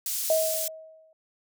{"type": "high-pass noise", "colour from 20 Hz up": "pink", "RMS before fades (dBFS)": -30, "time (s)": [0.06, 0.68], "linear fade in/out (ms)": 2, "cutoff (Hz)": 7000, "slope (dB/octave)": 12}
{"type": "tone with exponential decay", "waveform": "sine", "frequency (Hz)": 637, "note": "D#5", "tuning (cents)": 41, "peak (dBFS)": -18, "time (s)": [0.3, 1.13], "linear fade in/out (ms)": 2, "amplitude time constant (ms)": 180}
{"effects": []}